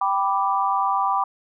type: chord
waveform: sine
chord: G major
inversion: none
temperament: equal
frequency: 784 / 987.8 / 1174.7 Hz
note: G5 / B5 / D6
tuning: 0 / 0 / 0 cents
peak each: -23 dBFS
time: 0.01-1.24 s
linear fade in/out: 5 ms
effects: none